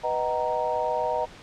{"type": "chord", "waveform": "sine", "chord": "B major seventh", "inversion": "none", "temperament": "equal with one note detuned", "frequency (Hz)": [493.9, 622.3, 756, 932.3], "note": ["B4", "D#5", "F#5", "A#5"], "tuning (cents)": [0, 0, 37, 0], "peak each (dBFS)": [-30, -28, -31, -28], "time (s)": [0.03, 1.26], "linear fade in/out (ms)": 20, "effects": ["pink hiss -46 dBFS RMS until 1.42 s", "low-pass 5000 Hz 12 dB/octave"]}